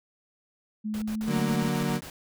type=tone with pitch glide; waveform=sine; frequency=213.8 to 220.2 Hz; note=A3 to A3; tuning=-49 to +2 cents; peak=-28 dBFS; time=0.84-1.68 s; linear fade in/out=20 ms; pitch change=+51 cents; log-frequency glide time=0.97-1.37 s
type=noise bursts; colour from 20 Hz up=pink; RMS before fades=-42 dBFS; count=9; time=0.94-2.099 s; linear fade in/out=0 ms; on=79 ms; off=56 ms
type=chord; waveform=35% pulse; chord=D augmented; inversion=none; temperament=equal; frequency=146.83 / 185 / 233.1 Hz; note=D3 / F#3 / A#3; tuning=0 / 0 / 0 cents; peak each=-28 dBFS; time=1.26-2.01 s; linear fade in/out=50 ms
effects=none